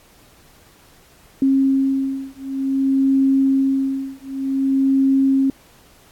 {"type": "beating tone pair", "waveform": "sine", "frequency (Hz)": [269.4, 269.94], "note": ["C#4", "C#4"], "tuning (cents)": [-49, -46], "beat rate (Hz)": 0.54, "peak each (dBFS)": -18, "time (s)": [1.42, 5.5], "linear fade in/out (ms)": 2, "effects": ["pink hiss -51 dBFS RMS until 6.11 s", "AAC 64 kbps"]}